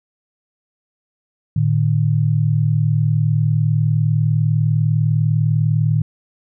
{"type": "tone pair together", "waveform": "sine", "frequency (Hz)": [111.24, 151.2], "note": ["A2", "D#3"], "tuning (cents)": [19, -49], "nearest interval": "perfect fourth", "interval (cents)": 532, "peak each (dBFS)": -16, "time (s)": [1.56, 6.02], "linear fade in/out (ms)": 5, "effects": []}